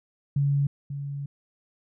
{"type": "tone pair in turn", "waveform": "sine", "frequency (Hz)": [141.2, 141.2], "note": ["C#3", "C#3"], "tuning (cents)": [32, 32], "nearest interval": "unison", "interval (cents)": 0, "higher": "neither", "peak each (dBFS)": [-20, -30], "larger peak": "first", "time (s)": [[0.36, 0.67], [0.9, 1.26]], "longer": "second", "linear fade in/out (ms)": 5, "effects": []}